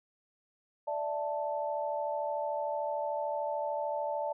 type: chord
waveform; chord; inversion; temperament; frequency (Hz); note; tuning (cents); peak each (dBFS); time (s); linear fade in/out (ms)
sine; D suspended second; none; just; 587.3 / 660.7 / 881; D5 / E5 / A5; 0 / +4 / +2; -34 / -38 / -35; 0.87-4.33; 10
effects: none